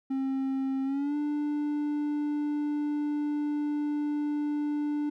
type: tone with pitch glide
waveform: triangle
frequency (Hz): 267.6 to 295.2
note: C4 to D4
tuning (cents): +39 to +9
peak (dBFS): -25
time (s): 0.1-5.1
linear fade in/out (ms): 10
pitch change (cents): +170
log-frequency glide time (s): 0.84-1.16
effects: none